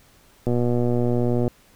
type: click train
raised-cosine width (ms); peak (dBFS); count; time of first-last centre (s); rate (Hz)
2; -10; 123; 0.47-1.478; 121
effects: pink hiss -55 dBFS RMS until 1.75 s